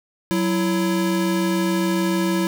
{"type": "tone pair together", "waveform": "square", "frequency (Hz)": [186.4, 332.9], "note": ["F#3", "E4"], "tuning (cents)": [13, 17], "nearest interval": "minor seventh", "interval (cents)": 1004, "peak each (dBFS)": -22, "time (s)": [0.31, 2.47], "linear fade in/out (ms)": 0, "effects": []}